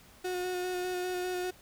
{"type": "tone with vibrato", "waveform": "35% pulse", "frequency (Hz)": 363, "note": "F#4", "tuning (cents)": -33, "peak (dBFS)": -30, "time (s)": [0.24, 1.51], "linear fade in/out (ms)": 10, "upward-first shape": "square", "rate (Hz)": 5, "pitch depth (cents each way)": 13, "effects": ["pink hiss -57 dBFS RMS until 1.61 s"]}